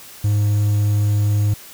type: tone with quantisation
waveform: triangle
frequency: 103.83 Hz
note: G#2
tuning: in tune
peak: -12 dBFS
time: 0.24-1.54 s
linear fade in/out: 5 ms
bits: 7
effects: white hiss -40 dBFS RMS until 1.73 s